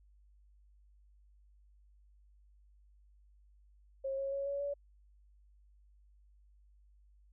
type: tone with pitch steps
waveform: sine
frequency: 540 / 547.2 / 554.5 / 562 / 569.5 Hz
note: C#5 / C#5 / C#5 / C#5 / C#5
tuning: -45 / -23 / 0 / +24 / +47 cents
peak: -34 dBFS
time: 4.04-4.74 s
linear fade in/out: 10 ms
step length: 140 ms
effects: added 50 Hz sine -61 dBFS peak until 7.32 s